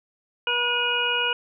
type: harmonic tone with a mistuned harmonic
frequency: 482.2 Hz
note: B4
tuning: 41 cents flat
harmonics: 1 / 2 / 3 / 5 / 6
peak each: -31 / -30 / -27 / -27 / -25 dBFS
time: 0.47-1.33 s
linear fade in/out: 2 ms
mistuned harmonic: 5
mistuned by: +44 cents
effects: none